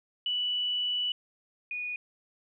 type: tone pair in turn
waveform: sine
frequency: 2960 / 2463 Hz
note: F#7 / D#7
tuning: 0 / -18 cents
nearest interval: minor third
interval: 318 cents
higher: first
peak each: -27 / -32 dBFS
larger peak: first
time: 0.26-1.12 / 1.71-1.96 s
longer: first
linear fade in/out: 2 ms
effects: none